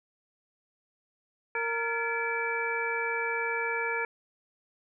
harmonic tone with a mistuned harmonic, 462.7 Hz, A#4, 13 cents flat, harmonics 1 / 2 / 3 / 4 / 5, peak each -34 / -35 / -36 / -34 / -33 dBFS, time 1.55-4.05 s, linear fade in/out 2 ms, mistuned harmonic 4, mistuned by -140 cents, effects none

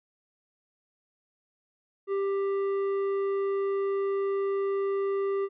sine tone with tanh clipping, 394.1 Hz, G4, 9 cents sharp, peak -27 dBFS, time 2.07-5.49 s, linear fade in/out 50 ms, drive 9 dB, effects none

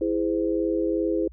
sine chord, E augmented, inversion none, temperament just, 329.6 / 412 / 515 Hz, E4 / G#4 / B#4, 0 / -14 / -28 cents, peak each -24 / -27 / -28 dBFS, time 0.01-1.28 s, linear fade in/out 5 ms, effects added 60 Hz sine -43 dBFS peak until 1.32 s

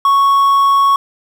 triangle tone with quantisation, 1108.7 Hz, C#6, in tune, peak -6 dBFS, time 0.05-0.96 s, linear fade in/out 2 ms, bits 6, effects none

